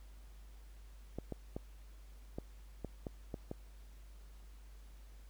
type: clicks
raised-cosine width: 2 ms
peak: -27 dBFS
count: 8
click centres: 1.186 / 1.323 / 1.565 / 2.385 / 2.847 / 3.068 / 3.342 / 3.514 s
effects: added 50 Hz sine -52 dBFS peak until 5.29 s + pink hiss -67 dBFS RMS until 5.29 s